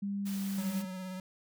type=tone with pitch glide; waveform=sine; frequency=200 to 196.45 Hz; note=G3 to G3; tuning=+35 to +4 cents; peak=-32 dBFS; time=0.02-0.85 s; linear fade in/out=10 ms; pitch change=-31 cents; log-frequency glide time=0.24-0.36 s
type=noise; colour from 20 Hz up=white; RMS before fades=-46 dBFS; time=0.25-0.83 s; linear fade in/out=20 ms
type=tone with vibrato; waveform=square; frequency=185.8 Hz; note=F#3; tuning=7 cents sharp; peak=-39 dBFS; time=0.58-1.2 s; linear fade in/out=2 ms; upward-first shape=sine; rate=17 Hz; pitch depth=23 cents each way
effects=none